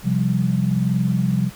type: chord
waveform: sine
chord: C suspended fourth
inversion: none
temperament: equal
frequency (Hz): 130.81 / 174.61 / 196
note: C3 / F3 / G3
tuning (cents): 0 / 0 / 0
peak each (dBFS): -21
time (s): 0.03-1.51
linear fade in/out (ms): 50
effects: pink hiss -42 dBFS RMS until 1.55 s